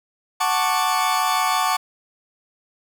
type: chord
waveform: 40% pulse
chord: D major seventh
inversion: first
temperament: equal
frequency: 740 / 880 / 1108.7 / 1174.7 Hz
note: F#5 / A5 / C#6 / D6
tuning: 0 / 0 / 0 / 0 cents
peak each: -23 dBFS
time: 0.4-1.77 s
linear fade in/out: 10 ms
effects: none